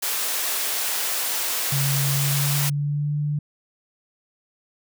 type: high-pass noise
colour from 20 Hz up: white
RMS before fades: -25 dBFS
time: 0.02-2.7 s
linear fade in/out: 10 ms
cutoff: 440 Hz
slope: 12 dB/octave
type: tone with pitch glide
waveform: sine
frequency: 138.59 to 147.68 Hz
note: C#3 to D3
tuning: 0 to +10 cents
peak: -21 dBFS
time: 1.72-3.39 s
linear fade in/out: 5 ms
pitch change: +110 cents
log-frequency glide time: 2.04-3.15 s
effects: none